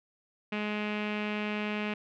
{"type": "tone with low-pass filter", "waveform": "sawtooth", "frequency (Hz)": 210.1, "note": "G#3", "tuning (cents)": 20, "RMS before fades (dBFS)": -33, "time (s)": [0.52, 1.94], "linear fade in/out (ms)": 5, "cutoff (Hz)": 2600, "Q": 4, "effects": []}